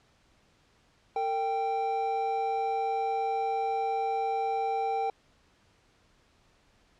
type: tone pair together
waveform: triangle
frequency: 454.3 / 784 Hz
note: A#4 / G5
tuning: -45 / 0 cents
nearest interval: major sixth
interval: 945 cents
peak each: -31 / -26 dBFS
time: 1.16-5.1 s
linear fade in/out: 2 ms
effects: pink hiss -65 dBFS RMS until 6.99 s + low-pass 6000 Hz 12 dB/octave